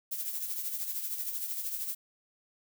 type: noise with tremolo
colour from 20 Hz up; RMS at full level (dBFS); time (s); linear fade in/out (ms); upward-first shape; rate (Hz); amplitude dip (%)
violet; -33; 0.11-1.95; 10; triangle; 13; 60
effects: none